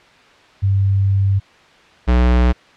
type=tone pair in turn; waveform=sine / square; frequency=98 / 61.2 Hz; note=G2 / B1; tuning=0 / -15 cents; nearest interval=minor sixth; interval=815 cents; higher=first; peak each=-12 / -11 dBFS; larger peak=second; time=0.62-1.4 / 2.07-2.53 s; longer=first; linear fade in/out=20 ms; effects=white hiss -47 dBFS RMS until 2.76 s + low-pass 3000 Hz 12 dB/octave